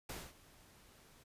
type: noise with ADSR envelope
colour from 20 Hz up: pink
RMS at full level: -44 dBFS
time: 0.09-1.24 s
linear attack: 5 ms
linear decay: 230 ms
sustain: -19 dB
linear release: 18 ms
effects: resampled to 32000 Hz